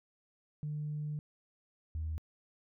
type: tone pair in turn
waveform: sine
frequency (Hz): 150 / 79.02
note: D3 / D#2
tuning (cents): +37 / +27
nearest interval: major seventh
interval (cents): 1110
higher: first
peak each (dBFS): -34 / -33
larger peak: second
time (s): 0.63-1.19 / 1.95-2.18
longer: first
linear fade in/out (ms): 0
effects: tanh soft clip ceiling -30 dBFS